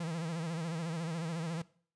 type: tone with vibrato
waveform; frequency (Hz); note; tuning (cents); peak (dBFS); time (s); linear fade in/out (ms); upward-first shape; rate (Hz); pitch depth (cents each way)
45% pulse; 164.81; E3; 0; -35; 0-1.62; 5; sine; 14; 91
effects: noise-tail reverb RT60 0.5 s tail -20 dB re dry + resampled to 22050 Hz